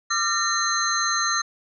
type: tone cluster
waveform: sine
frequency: 1189 / 1369 / 1826 / 4095 / 6310 Hz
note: D6 / F6 / A#6 / C8 / G8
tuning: +21 / -35 / -36 / -38 / +10 cents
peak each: -27 dBFS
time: 0.1-1.42 s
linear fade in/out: 10 ms
effects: none